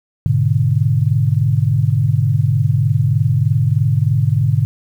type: chord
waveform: sine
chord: G# diminished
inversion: none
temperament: equal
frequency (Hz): 103.83 / 123.47 / 146.83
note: G#2 / B2 / D3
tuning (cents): 0 / 0 / 0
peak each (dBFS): -16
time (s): 0.26-4.65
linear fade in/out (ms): 0
effects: 8-bit